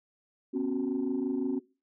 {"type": "chord", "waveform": "sine", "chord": "B suspended second", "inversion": "none", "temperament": "equal with one note detuned", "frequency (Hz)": [246.9, 272.7, 370], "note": ["B3", "C#4", "F#4"], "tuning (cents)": [0, -28, 0], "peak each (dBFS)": [-32, -29, -32], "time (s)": [0.53, 1.6], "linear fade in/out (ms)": 20, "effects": ["noise-tail reverb RT60 0.3 s tail -20 dB re dry", "tanh soft clip ceiling -22 dBFS"]}